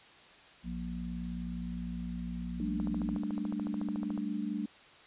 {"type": "harmonic tone", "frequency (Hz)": 59.5, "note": "A#1", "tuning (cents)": 36, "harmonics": [1, 3, 4], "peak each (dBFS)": [-41, -38, -41], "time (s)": [0.63, 3.2], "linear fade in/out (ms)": 50}
{"type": "chord", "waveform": "sine", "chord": "G suspended second", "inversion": "none", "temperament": "just", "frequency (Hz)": [196, 220.5, 294], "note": ["G3", "A3", "D4"], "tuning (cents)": [0, 4, 2], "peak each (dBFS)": [-37, -36, -37], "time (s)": [2.6, 4.66], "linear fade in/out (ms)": 2}
{"type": "click train", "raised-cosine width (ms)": 1, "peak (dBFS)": -29, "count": 20, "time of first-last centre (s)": [2.8, 4.177], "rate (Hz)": 13.8}
{"effects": ["white hiss -56 dBFS RMS until 5.06 s", "resampled to 8000 Hz"]}